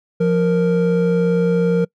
triangle tone pair together, 174.5 / 465.9 Hz, F3 / A#4, -1 / -1 cents, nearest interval octave + perfect fourth, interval 1700 cents, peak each -14 dBFS, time 0.2-1.85 s, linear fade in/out 10 ms, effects noise-tail reverb RT60 0.1 s tail -25 dB re dry

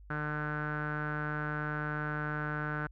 sawtooth tone with low-pass filter, 150.5 Hz, D3, 43 cents sharp, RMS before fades -35 dBFS, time 0.1-2.87 s, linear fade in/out 5 ms, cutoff 1500 Hz, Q 8.2, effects added 50 Hz sine -50 dBFS peak until 2.91 s

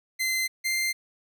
sawtooth tone pair in turn, 2067 / 2091 Hz, C7 / C7, -22 / -2 cents, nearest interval unison, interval 20 cents, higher second, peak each -21 / -21 dBFS, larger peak neither, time 0.19-0.48 / 0.64-0.93 s, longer neither, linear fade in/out 20 ms, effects none

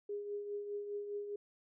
sine tone with tremolo, 410 Hz, G#4, 22 cents flat, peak -36 dBFS, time 0.09-1.36 s, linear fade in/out 5 ms, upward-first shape triangle, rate 4.9 Hz, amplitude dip 55%, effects none

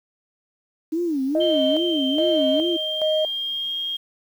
sine tone with vibrato, 303.6 Hz, D#4, 42 cents flat, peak -20 dBFS, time 0.92-2.77 s, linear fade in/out 10 ms, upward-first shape sine, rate 2.4 Hz, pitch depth 250 cents each way
sine tone with tremolo, 622.3 Hz, D#5, in tune, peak -18 dBFS, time 1.35-3.25 s, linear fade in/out 2 ms, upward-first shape square, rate 1.2 Hz, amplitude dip 70%
sine tone with pitch glide, 3136 to 3235 Hz, G7 to G#7, 0 to -46 cents, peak -24 dBFS, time 1.4-3.97 s, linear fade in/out 10 ms, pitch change +54 cents, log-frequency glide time 2.27-3.72 s
effects tanh soft clip ceiling -8 dBFS + 8-bit

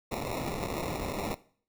white noise with sample-and-hold, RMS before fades -34 dBFS, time 0.11-1.35 s, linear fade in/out 10 ms, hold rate 1575 Hz, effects noise-tail reverb RT60 0.5 s tail -19 dB re dry

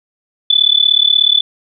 sine tone with amplitude modulation, 3484 Hz, A7, 18 cents flat, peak -4 dBFS, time 0.5-1.41 s, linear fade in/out 5 ms, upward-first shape sine, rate 36.6 Hz, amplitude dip 95%, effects none

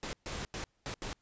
pink noise bursts at uneven times, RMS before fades -39 dBFS, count 5, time 0.03-0.13 / 0.26-0.45 / 0.54-0.64 / 0.86-0.94 / 1.02-1.13 s, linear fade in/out 0 ms, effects pink hiss -75 dBFS RMS until 1.21 s + resampled to 16000 Hz

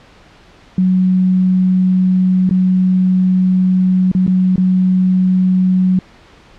sine tone with dropouts, 185 Hz, F#3, in tune, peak -9 dBFS, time 0.78-5.99 s, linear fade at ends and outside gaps 2 ms, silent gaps 2.493-2.509 / 4.116-4.149 / 4.266-4.277 / 4.559-4.579 s, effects pink hiss -44 dBFS RMS until 6.58 s + low-pass 4000 Hz 12 dB/octave

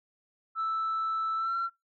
sine tone with pitch glide, 1318.5 to 1359.5 Hz, E6 to F6, 0 to -47 cents, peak -26 dBFS, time 0.55-1.7 s, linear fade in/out 50 ms, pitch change +53 cents, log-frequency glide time 1.36-1.55 s, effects noise-tail reverb RT60 0.2 s tail -26 dB re dry + tanh soft clip ceiling -25 dBFS

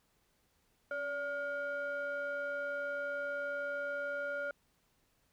triangle ring-modulated tone, 423.4 Hz, G#4, 33 cents sharp, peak -30 dBFS, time 0.91-4.51 s, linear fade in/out 2 ms, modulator 997 Hz, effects pink hiss -74 dBFS RMS until 5.32 s

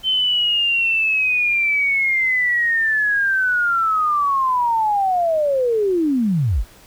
sine linear sweep, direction down, 3091 to 32.49 Hz, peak -15 dBFS, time 0.03-6.65 s, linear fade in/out 50 ms, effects pink hiss -47 dBFS RMS until 6.86 s

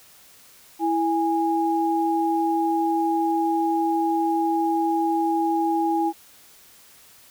sine tone pair together, 329.6 / 823.4 Hz, E4 / G#5, 0 / -15 cents, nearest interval octave + major third, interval 1585 cents, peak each -22 / -22 dBFS, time 0.79-6.13 s, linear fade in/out 50 ms, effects white hiss -51 dBFS RMS until 7.3 s

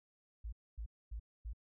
sine tone bursts, 55 Hz, A1, in tune, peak -40 dBFS, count 4, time 0.44-1.534 s, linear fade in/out 10 ms, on 86 ms, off 250 ms, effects none

